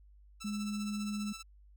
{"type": "tone with tremolo", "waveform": "10% pulse", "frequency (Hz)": 1324, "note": "E6", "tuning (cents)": 7, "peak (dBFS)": -34, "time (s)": [0.4, 1.43], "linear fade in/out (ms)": 20, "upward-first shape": "sine", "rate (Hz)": 15, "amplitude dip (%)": 60}
{"type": "tone", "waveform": "sine", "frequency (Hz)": 207.9, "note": "G#3", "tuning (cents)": 2, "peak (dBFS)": -34, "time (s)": [0.44, 1.33], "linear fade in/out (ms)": 10}
{"effects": ["added 50 Hz sine -56 dBFS peak until 1.76 s"]}